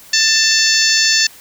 harmonic tone, 887 Hz, A5, 14 cents sharp, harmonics 2 / 3 / 4 / 5 / 6 / 7 / 8, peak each -17 / -21 / -22 / -16 / -17 / -19 / -21 dBFS, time 0.13-1.27 s, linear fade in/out 5 ms, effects white hiss -41 dBFS RMS until 1.4 s

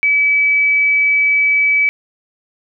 sine tone, 2292 Hz, D7, 43 cents flat, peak -10 dBFS, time 0.03-1.89 s, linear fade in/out 0 ms, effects none

